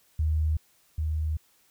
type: tone pair in turn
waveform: sine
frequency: 77.8 / 77.8 Hz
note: D#2 / D#2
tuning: 0 / 0 cents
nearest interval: unison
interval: 0 cents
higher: neither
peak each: -22 / -25 dBFS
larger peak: first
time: 0.19-0.57 / 0.98-1.37 s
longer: second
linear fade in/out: 5 ms
effects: white hiss -64 dBFS RMS until 1.7 s